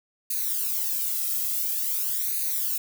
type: noise with flanger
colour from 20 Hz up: violet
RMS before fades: -27 dBFS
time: 0.3-2.78 s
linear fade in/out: 5 ms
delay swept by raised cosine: 0.46 to 1.56 ms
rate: 0.48 Hz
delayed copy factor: +1
effects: none